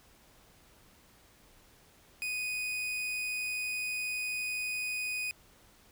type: tone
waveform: 40% pulse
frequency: 2489 Hz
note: D#7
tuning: in tune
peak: -32 dBFS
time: 2.22-5.31 s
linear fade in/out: 0 ms
effects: pink hiss -61 dBFS RMS until 5.91 s